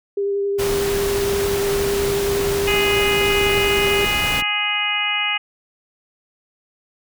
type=tone with vibrato; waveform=sine; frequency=400 Hz; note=G4; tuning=35 cents sharp; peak=-18 dBFS; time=0.17-4.05 s; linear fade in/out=5 ms; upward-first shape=sine; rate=11 Hz; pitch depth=13 cents each way
type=noise; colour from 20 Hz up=pink; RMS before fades=-25 dBFS; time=0.58-4.42 s; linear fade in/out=20 ms
type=click train; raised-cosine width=3 ms; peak=-22 dBFS; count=9; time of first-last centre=1.73-4.424 s; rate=2.97 Hz
type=harmonic tone; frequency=415.3 Hz; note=G#4; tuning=in tune; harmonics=2 / 3 / 4 / 5 / 6 / 7; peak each=-29 / -29 / -31 / -24 / -23 / -23 dBFS; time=2.67-5.38 s; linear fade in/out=10 ms
effects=none